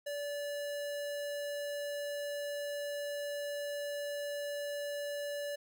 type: tone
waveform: square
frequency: 578 Hz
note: D5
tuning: 28 cents flat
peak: -37 dBFS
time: 0.06-5.56 s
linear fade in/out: 10 ms
effects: none